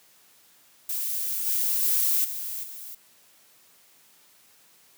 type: noise with level steps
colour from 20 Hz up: violet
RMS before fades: -29 / -25 / -23 / -33 / -40 dBFS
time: 0.89-2.95 s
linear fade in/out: 5 ms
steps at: 1.46 / 1.82 / 2.24 / 2.63 s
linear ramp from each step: 10 ms
effects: white hiss -58 dBFS RMS until 4.97 s + high-pass 100 Hz 12 dB/octave

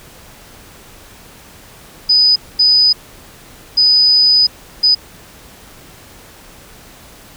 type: tone bursts at uneven times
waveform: sine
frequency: 4985 Hz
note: D#8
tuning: 2 cents sharp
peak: -7 dBFS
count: 4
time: 2.09-2.36 / 2.59-2.93 / 3.77-4.47 / 4.83-4.95 s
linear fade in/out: 10 ms
effects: pink hiss -40 dBFS RMS until 7.36 s

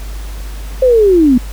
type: linear sweep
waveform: sine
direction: down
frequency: 530 to 234.4 Hz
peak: -5 dBFS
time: 0.82-1.38 s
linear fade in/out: 5 ms
effects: added 50 Hz sine -22 dBFS peak until 1.52 s + pink hiss -35 dBFS RMS until 1.52 s

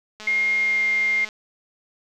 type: click train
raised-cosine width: 0.2 ms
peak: -21 dBFS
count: 234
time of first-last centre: 0.2-1.289 s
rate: 214 Hz
type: tone with pitch glide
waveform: sine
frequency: 2132 to 2116 Hz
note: C7 to C7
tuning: +32 to +19 cents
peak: -18 dBFS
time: 0.27-1.25 s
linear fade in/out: 5 ms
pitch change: -13 cents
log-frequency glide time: 0.57-0.84 s
effects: none

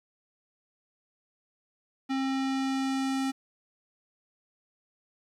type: tone with low-pass filter sweep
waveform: square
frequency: 267.4 Hz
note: C4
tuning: 38 cents sharp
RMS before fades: -29 dBFS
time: 2.09-3.32 s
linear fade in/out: 20 ms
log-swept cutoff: 4200 to 9300 Hz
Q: 0.9
effects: 10-bit

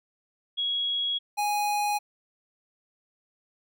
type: tone pair in turn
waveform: sine / square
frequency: 3322 / 829 Hz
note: G#7 / G#5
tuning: 0 / -3 cents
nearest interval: 2 octaves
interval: 2403 cents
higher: first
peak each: -25 dBFS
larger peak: neither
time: 0.57-1.19 / 1.37-1.99 s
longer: neither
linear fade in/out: 20 ms
effects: none

